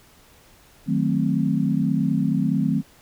sine chord, D# diminished seventh, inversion none, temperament equal, 155.56 / 185 / 220 / 261.6 Hz, D#3 / F#3 / A3 / C4, 0 / 0 / 0 / 0 cents, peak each -24 dBFS, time 0.86-2.83 s, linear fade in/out 50 ms, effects pink hiss -53 dBFS RMS until 3.01 s

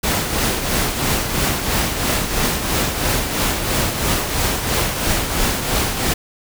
pink noise with tremolo, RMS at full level -17 dBFS, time 0.03-6.14 s, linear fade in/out 10 ms, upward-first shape triangle, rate 3 Hz, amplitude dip 55%, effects none

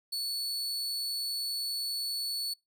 40% pulse tone, 4435 Hz, C#8, in tune, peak -30 dBFS, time 0.12-2.54 s, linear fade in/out 10 ms, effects noise-tail reverb RT60 0.2 s tail -25 dB re dry

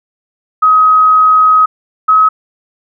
sine tone pair in turn, 1265 / 1276.7 Hz, D#6 / D#6, +28 / +44 cents, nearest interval unison, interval 16 cents, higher second, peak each -4 dBFS, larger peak neither, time 0.62-1.66 / 2.08-2.29 s, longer first, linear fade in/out 10 ms, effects none

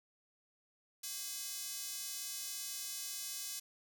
square tone with high-pass filter, 230.9 Hz, A#3, 16 cents flat, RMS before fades -43 dBFS, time 1.03-3.6 s, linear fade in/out 10 ms, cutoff 5800 Hz, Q 0.94, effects 11-bit

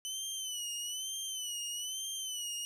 20% pulse tone with vibrato, 3006 Hz, F#7, 27 cents sharp, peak -31 dBFS, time 0.05-2.65 s, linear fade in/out 0 ms, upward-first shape sine, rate 1.1 Hz, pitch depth 92 cents each way, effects none

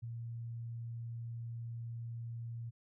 sine tone with ADSR envelope, 116.54 Hz, A#2, in tune, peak -38 dBFS, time 0.02-2.71 s, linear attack 20 ms, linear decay 8 ms, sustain -2 dB, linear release 24 ms, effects none

